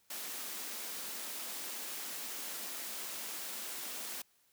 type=high-pass noise; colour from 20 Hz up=white; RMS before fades=-42 dBFS; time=0.1-4.22 s; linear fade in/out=5 ms; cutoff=190 Hz; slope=48 dB/octave; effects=white hiss -71 dBFS RMS until 4.52 s